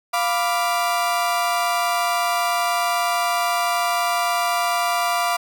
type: chord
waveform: 35% pulse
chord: B diminished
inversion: second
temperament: equal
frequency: 698.5 / 987.8 / 1174.7 Hz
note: F5 / B5 / D6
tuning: 0 / 0 / 0 cents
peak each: -20 / -24 / -22 dBFS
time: 0.13-5.37 s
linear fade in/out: 10 ms
effects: none